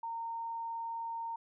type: tone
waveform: sine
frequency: 919 Hz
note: A#5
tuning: 25 cents flat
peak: -36 dBFS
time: 0.03-1.36 s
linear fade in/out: 5 ms
effects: none